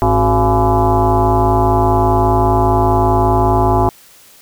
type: tone with frequency modulation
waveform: sine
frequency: 370 Hz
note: F#4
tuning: in tune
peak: -9 dBFS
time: 0.02-3.89 s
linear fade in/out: 0 ms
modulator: 159 Hz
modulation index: 4
effects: white hiss -44 dBFS RMS until 4.41 s